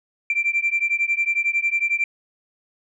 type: beating tone pair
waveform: sine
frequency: 2349 / 2360 Hz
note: D7 / D7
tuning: 0 / +8 cents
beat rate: 11 Hz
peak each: -21 / -21 dBFS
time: 0.3-2.04 s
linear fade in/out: 2 ms
effects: tanh soft clip ceiling -12 dBFS